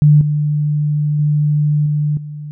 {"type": "tone with level steps", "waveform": "sine", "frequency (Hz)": 148.9, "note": "D3", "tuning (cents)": 24, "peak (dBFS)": [-5, -13, -11, -13, -25], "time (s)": [0.02, 2.51], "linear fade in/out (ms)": 0, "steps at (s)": [0.21, 1.19, 1.86, 2.17], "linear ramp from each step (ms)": 2, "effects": []}